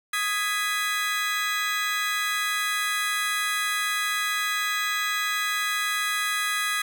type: chord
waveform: 30% pulse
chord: G# minor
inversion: second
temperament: just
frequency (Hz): 1245.9 / 1661.2 / 1993.5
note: D#6 / G#6 / B6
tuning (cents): +2 / 0 / +16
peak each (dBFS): -26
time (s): 0.13-6.82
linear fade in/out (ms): 5
effects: none